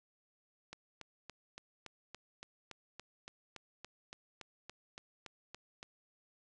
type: click train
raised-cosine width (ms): 0.2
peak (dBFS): -29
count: 19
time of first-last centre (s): 0.73-5.829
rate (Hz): 3.53
effects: resampled to 22050 Hz